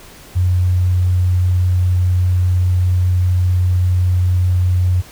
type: tone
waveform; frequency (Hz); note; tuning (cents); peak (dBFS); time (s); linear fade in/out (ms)
sine; 90.5; F#2; -38; -11; 0.35-5.02; 20
effects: pink hiss -40 dBFS RMS until 5.11 s